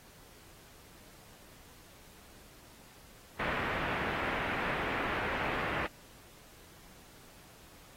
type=low-pass noise; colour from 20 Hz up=white; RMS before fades=-35 dBFS; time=3.39-5.87 s; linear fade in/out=10 ms; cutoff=2200 Hz; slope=24 dB/octave; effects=pink hiss -57 dBFS RMS until 7.96 s + AAC 48 kbps